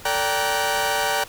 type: tone cluster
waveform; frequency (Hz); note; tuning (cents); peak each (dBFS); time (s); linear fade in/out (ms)
sawtooth; 444.3 / 580 / 782 / 941 / 1486; A4 / D5 / G5 / A#5 / F#6; +17 / -22 / -4 / +16 / +7; -27 / -23 / -21 / -23 / -24; 0.05-1.24; 5
effects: pink hiss -42 dBFS RMS until 1.28 s